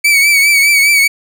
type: tone with vibrato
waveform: 40% pulse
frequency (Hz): 2273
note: C#7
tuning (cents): +43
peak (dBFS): -6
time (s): 0.04-1.08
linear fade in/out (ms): 10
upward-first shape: triangle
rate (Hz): 4.9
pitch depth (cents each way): 63
effects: none